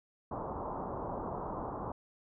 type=low-pass noise; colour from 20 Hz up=white; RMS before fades=-39 dBFS; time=0.31-1.92 s; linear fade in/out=5 ms; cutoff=1100 Hz; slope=48 dB/octave; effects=none